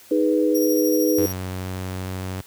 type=chord; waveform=sine; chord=G# minor; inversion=second; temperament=equal; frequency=311.1 / 415.3 / 493.9 Hz; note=D#4 / G#4 / B4; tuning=0 / 0 / 0 cents; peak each=-19 / -23 / -21 dBFS; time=0.11-1.26 s; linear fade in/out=5 ms
type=tone with tremolo; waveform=10% pulse; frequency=5680 Hz; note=F8; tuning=28 cents sharp; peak=-20 dBFS; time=0.54-1.33 s; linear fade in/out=20 ms; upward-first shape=sine; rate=13 Hz; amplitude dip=45%
type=tone with pitch glide; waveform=sawtooth; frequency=92.5 to 93.3 Hz; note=F#2 to F#2; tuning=0 to +15 cents; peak=-23 dBFS; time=1.18-2.41 s; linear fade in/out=0 ms; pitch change=+15 cents; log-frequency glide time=1.5-2.26 s
effects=white hiss -48 dBFS RMS until 2.46 s + high-pass 60 Hz 12 dB/octave